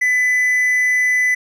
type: tone with amplitude modulation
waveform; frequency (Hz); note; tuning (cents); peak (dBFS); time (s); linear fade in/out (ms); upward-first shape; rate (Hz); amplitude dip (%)
triangle; 2000; B6; +21; -10; 0.01-1.35; 10; sine; 259; 30
effects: none